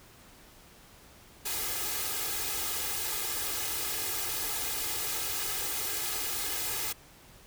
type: noise with comb filter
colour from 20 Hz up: white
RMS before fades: -33 dBFS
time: 1.45-6.93 s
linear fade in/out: 10 ms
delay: 2.4 ms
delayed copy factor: +0.9
effects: pink hiss -55 dBFS RMS until 7.46 s